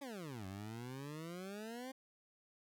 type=exponential two-way sweep; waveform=20% pulse; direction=down then up; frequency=293.7 to 93 to 267.5 Hz; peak=-40 dBFS; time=0.01-1.92 s; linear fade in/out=10 ms; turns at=0.46 s; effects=none